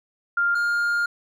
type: tone pair in turn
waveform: sine / triangle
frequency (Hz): 1399 / 1410.4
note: F6 / F6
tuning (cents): +3 / +17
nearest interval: unison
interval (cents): 14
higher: second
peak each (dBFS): -18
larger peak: neither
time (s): 0.37-0.55 / 0.55-1.06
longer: second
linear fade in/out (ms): 5
effects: none